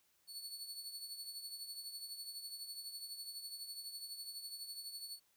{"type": "tone with tremolo", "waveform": "sawtooth", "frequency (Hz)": 4435, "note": "C#8", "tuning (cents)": 0, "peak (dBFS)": -40, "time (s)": [0.27, 5.2], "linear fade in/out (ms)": 50, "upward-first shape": "triangle", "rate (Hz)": 12, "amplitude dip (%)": 65, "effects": ["white hiss -75 dBFS RMS until 5.36 s"]}